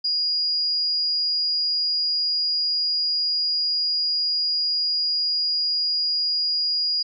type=tone; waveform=sine; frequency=4869 Hz; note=D#8; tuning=38 cents flat; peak=-20 dBFS; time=0.04-7.03 s; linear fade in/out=10 ms; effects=none